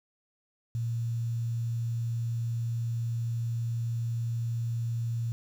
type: tone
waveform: sine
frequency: 116.54 Hz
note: A#2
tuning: in tune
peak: -28 dBFS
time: 0.75-5.32 s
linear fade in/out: 0 ms
effects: 9-bit